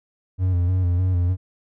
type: tone with vibrato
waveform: triangle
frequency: 90.2 Hz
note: F#2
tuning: 44 cents flat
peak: -15 dBFS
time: 0.38-1.37 s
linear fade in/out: 50 ms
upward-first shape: square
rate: 3.3 Hz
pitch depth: 43 cents each way
effects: none